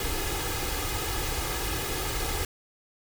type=noise with comb filter; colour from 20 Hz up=pink; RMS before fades=-30 dBFS; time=0-2.45 s; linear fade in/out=2 ms; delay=2.4 ms; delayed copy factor=+0.65; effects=none

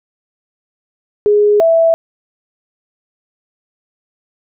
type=tone pair in turn; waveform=sine; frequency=415.3 / 659.2 Hz; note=G#4 / E5; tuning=0 / 0 cents; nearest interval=minor sixth; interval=800 cents; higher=second; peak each=-7 dBFS; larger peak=neither; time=1.26-1.6 / 1.6-1.94 s; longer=neither; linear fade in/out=0 ms; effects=none

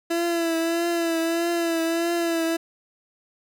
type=tone with vibrato; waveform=30% pulse; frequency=335 Hz; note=E4; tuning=28 cents sharp; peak=-19 dBFS; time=0.1-2.57 s; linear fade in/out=10 ms; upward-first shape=triangle; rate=1.6 Hz; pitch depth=44 cents each way; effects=none

